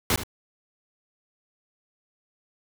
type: noise with echo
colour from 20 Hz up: pink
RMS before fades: -22 dBFS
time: 0.1-0.16 s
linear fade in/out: 2 ms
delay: 75 ms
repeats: 1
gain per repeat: -12 dB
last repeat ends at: 0.235 s
effects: none